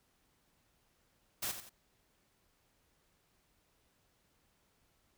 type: noise with echo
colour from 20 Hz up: white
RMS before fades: -37 dBFS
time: 1.42-1.52 s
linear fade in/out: 10 ms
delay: 88 ms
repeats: 2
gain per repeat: -9 dB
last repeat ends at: 1.696 s
effects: pink hiss -74 dBFS RMS until 5.17 s